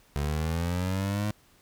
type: linear sweep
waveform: 25% pulse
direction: up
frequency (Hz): 70.7 to 106.2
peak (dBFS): -23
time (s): 0.16-1.31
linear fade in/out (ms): 0
effects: pink hiss -61 dBFS RMS until 1.61 s